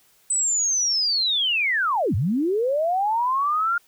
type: linear two-way sweep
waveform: sine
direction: down then up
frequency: 8130 to 83.9 to 1419 Hz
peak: -19 dBFS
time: 0.3-3.78 s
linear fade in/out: 5 ms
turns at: 2.15 s
effects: white hiss -59 dBFS RMS until 3.87 s